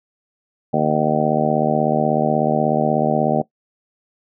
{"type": "harmonic tone", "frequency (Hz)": 76.4, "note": "D#2", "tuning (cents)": -31, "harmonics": [2, 3, 4, 5, 6, 7, 8, 9, 10], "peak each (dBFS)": [-23, -21, -27, -26, -24, -27, -21, -27, -22], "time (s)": [0.73, 3.42], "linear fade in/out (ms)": 10, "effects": ["noise-tail reverb RT60 0.1 s tail -18 dB re dry"]}